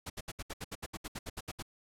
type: noise bursts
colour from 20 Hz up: pink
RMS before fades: -40 dBFS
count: 15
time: 0.06-1.626 s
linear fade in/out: 10 ms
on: 40 ms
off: 69 ms
effects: low-pass 12000 Hz 12 dB/octave